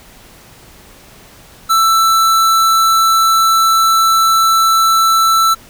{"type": "tone", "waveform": "square", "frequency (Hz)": 1327, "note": "E6", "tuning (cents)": 11, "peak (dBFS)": -9, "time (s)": [1.69, 5.55], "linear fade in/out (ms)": 20, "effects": ["pink hiss -41 dBFS RMS until 5.69 s"]}